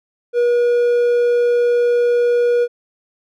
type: tone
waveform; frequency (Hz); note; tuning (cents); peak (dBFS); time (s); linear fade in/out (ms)
triangle; 481; B4; -46; -10; 0.33-2.68; 50
effects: none